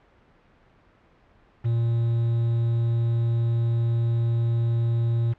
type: tone with quantisation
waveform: triangle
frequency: 116.54 Hz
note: A#2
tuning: in tune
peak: -18 dBFS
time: 1.64-5.34 s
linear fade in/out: 20 ms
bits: 7
effects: pink hiss -58 dBFS RMS until 5.38 s + low-pass 2000 Hz 12 dB/octave